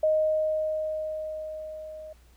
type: tone with level ramp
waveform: sine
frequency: 622.3 Hz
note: D#5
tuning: in tune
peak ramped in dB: -19 to -39 dBFS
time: 0.03-2.13 s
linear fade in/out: 5 ms
effects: added 60 Hz sine -54 dBFS peak until 2.36 s + pink hiss -63 dBFS RMS until 2.36 s